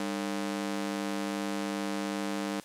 sawtooth ring-modulated tone, 250.8 Hz, B3, 27 cents sharp, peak -24 dBFS, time 0-2.6 s, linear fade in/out 2 ms, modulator 51.3 Hz, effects white hiss -52 dBFS RMS until 2.64 s + low-pass 10000 Hz 12 dB/octave

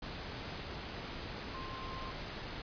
sine tone in noise, 1053 Hz, C6, 11 cents sharp, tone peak -45 dBFS, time 1.54-2.11 s, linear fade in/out 5 ms, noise pink, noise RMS -43 dBFS, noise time 0.02-2.62 s, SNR -5 dB, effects resampled to 11025 Hz

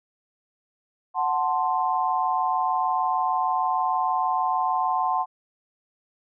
sine chord, F# diminished, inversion none, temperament equal, 740 / 880 / 1046.5 Hz, F#5 / A5 / C6, 0 / 0 / 0 cents, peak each -25 / -26 / -25 dBFS, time 1.14-5.26 s, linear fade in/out 50 ms, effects none

